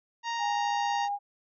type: harmonic tone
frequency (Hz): 932.3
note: A#5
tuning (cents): 0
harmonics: 1 / 2 / 3 / 4 / 5 / 6 / 7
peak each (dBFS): -31 / -37 / -41 / -43 / -45 / -47 / -48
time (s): 0.23-1.09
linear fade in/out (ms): 50
type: tone with pitch glide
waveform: sine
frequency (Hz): 822 to 811.2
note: G#5 to G#5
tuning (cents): -18 to -41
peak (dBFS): -28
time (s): 0.38-1.19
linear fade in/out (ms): 50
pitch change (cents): -23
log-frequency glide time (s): 0.51-0.99
effects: none